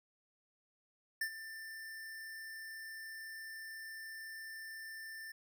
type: tone with ADSR envelope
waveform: square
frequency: 1783 Hz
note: A6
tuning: 22 cents sharp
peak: -33 dBFS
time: 1.21-5.32 s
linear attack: 5 ms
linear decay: 78 ms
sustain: -13 dB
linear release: 6 ms
effects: none